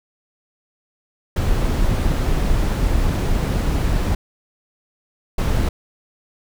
brown noise bursts at uneven times, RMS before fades -18 dBFS, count 2, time 1.36-4.15 / 5.38-5.69 s, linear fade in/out 5 ms, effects none

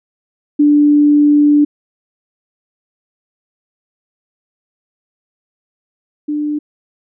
sine tone pair in turn, 293.7 / 297.5 Hz, D4 / D4, 0 / +22 cents, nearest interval unison, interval 22 cents, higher second, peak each -6 / -15 dBFS, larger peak first, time 0.59-1.65 / 6.28-6.59 s, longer first, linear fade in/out 10 ms, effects none

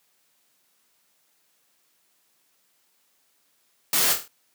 white noise with echo, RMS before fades -22 dBFS, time 3.93-4.13 s, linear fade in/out 2 ms, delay 25 ms, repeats 6, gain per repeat -5 dB, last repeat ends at 4.28 s, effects white hiss -67 dBFS RMS until 4.54 s + high-pass 150 Hz 12 dB/octave

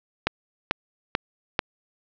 click train, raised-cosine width 0.3 ms, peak -4 dBFS, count 4, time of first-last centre 0.27-1.592 s, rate 2.27 Hz, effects low-pass 5000 Hz 12 dB/octave

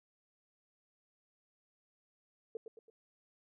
sine tone with echo, 449.2 Hz, A4, 36 cents sharp, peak -37 dBFS, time 2.55-2.57 s, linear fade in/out 2 ms, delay 110 ms, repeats 3, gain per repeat -7 dB, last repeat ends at 2.9 s, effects none

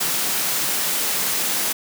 white high-pass noise, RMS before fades -22 dBFS, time 0-1.73 s, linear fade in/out 10 ms, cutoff 130 Hz, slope 96 dB/octave, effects none

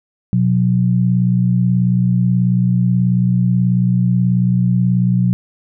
sine tone pair together, 123.47 / 181.88 Hz, B2 / F#3, 0 / -29 cents, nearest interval perfect fifth, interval 671 cents, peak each -14 dBFS, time 0.33-5.33 s, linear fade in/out 0 ms, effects none

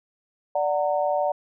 sine chord, D augmented, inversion none, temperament equal with one note detuned, 587.3 / 740 / 918.4 Hz, D5 / F#5 / A#5, 0 / 0 / -26 cents, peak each -23 / -25 / -29 dBFS, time 0.55-1.32 s, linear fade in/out 5 ms, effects none

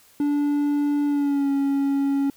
triangle tone with pitch glide, 290 to 277.7 Hz, D4 to C#4, -22 to +3 cents, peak -17 dBFS, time 0.2-2.3 s, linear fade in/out 2 ms, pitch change -75 cents, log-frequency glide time 1.06-1.5 s, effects white hiss -55 dBFS RMS until 2.36 s

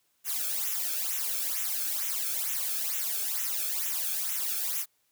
blue noise with flanger, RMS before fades -31 dBFS, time 0.24-4.86 s, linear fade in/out 50 ms, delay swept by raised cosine 0.21 to 1.05 ms, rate 2.2 Hz, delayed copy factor -0.85, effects white hiss -72 dBFS RMS until 5.11 s + high-pass 60 Hz 12 dB/octave

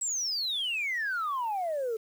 sine exponential sweep, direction down, 7902 to 430 Hz, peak -27 dBFS, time 0.01-1.97 s, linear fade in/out 10 ms, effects tanh soft clip ceiling -25 dBFS + 9-bit

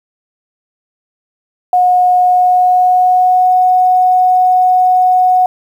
sine tone with pitch glide, 725 to 735.1 Hz, F#5 to F#5, -35 to -11 cents, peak -6 dBFS, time 1.73-5.46 s, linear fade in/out 2 ms, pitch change +24 cents, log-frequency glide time 2.18-3.5 s, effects 7-bit

